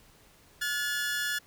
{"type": "tone pair together", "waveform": "sawtooth", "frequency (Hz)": [1437.8, 1714], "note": ["F6", "A6"], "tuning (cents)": [50, -46], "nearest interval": "minor third", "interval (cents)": 304, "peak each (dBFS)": [-30, -27], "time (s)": [0.61, 1.39], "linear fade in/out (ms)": 10, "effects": ["pink hiss -59 dBFS RMS until 1.46 s"]}